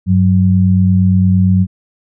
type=tone pair together; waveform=sine; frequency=96.7 / 185.41 Hz; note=G2 / F#3; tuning=-23 / +4 cents; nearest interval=major seventh; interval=1127 cents; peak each=-10 dBFS; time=0.06-1.67 s; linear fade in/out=50 ms; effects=none